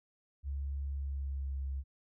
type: tone with pitch glide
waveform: sine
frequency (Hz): 69.6 to 67.81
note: C#2 to C#2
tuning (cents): +8 to -38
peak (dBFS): -34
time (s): 0.43-1.84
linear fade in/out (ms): 50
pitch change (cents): -46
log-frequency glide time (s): 0.89-1.62
effects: none